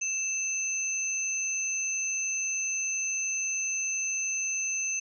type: tone pair together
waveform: sine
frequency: 2637 / 6207 Hz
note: E7 / G8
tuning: 0 / -18 cents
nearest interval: octave + minor third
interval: 1482 cents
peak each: -33 / -29 dBFS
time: 0.01-5 s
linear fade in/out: 10 ms
effects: none